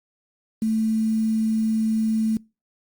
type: tone with quantisation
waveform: sine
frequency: 220.6 Hz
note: A3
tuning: 5 cents sharp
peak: -19 dBFS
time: 0.62-2.37 s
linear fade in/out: 2 ms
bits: 7
effects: noise-tail reverb RT60 0.3 s tail -26 dB re dry + Opus 48 kbps